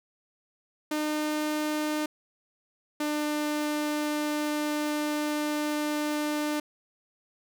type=tone pair in turn; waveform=sawtooth; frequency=303.6 / 299.2 Hz; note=D#4 / D4; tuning=-42 / +32 cents; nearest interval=unison; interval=26 cents; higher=first; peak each=-23 dBFS; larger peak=neither; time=0.91-2.06 / 3-6.6 s; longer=second; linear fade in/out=5 ms; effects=none